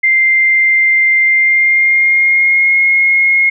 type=tone with pitch glide; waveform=sine; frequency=2093 to 2154 Hz; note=C7 to C7; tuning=0 to +50 cents; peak=-7 dBFS; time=0.03-3.5 s; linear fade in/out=10 ms; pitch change=+50 cents; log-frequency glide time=1.21-2.77 s; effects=none